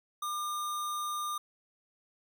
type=tone with sample-and-hold; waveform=sine; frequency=1200 Hz; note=D6; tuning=37 cents sharp; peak=-32 dBFS; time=0.22-1.38 s; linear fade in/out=5 ms; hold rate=4900 Hz; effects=none